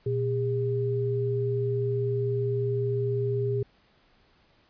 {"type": "tone pair together", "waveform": "sine", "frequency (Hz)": [120.35, 404.8], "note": ["B2", "G#4"], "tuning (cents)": [-44, -44], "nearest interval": "octave + major sixth", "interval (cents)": 2100, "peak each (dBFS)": -27, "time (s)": [0.06, 3.63], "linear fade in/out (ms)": 5, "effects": ["pink hiss -63 dBFS RMS until 4.69 s", "resampled to 11025 Hz"]}